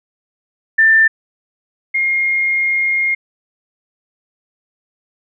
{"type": "tone pair in turn", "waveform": "sine", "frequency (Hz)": [1783, 2134], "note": ["A6", "C7"], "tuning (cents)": [22, 34], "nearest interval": "minor third", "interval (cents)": 312, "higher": "second", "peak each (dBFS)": [-7, -13], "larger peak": "first", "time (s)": [[0.78, 1.08], [1.94, 3.15]], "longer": "second", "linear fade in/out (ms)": 10, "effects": []}